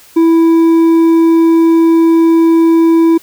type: tone with hard clipping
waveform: triangle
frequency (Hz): 329.6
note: E4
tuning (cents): 0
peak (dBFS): -6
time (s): 0.16-3.18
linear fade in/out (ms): 10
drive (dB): 7
effects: white hiss -41 dBFS RMS until 3.22 s